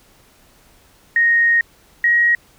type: tone pair in turn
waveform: sine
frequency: 1864.7 / 1892.9 Hz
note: A#6 / A#6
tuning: 0 / +26 cents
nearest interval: unison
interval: 26 cents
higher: second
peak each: -11 dBFS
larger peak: neither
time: 1.16-1.61 / 2.04-2.35 s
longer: first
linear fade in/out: 2 ms
effects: pink hiss -52 dBFS RMS until 2.58 s

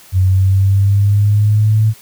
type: exponential sweep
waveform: sine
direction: up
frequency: 92.5 to 110 Hz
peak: -8 dBFS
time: 0.12-1.94 s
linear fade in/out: 50 ms
effects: white hiss -42 dBFS RMS until 2.01 s

